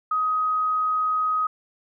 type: tone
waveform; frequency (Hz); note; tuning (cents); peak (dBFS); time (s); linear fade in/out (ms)
sine; 1258; D#6; +19; -20; 0.11-1.47; 5
effects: none